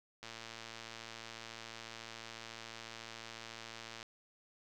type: click train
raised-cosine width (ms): 0.2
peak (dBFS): -29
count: 434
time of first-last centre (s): 0.23-4.028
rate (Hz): 114
effects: none